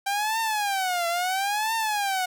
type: tone with vibrato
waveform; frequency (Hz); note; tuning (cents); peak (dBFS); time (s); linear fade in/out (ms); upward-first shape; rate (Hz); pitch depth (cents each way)
sawtooth; 784; G5; 0; -20; 0.06-2.26; 10; triangle; 0.74; 260
effects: none